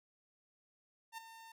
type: tone with ADSR envelope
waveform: sawtooth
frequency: 905 Hz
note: A5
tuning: 48 cents sharp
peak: -38 dBFS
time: 1.12-1.52 s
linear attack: 57 ms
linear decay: 10 ms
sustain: -11 dB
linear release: 4 ms
effects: none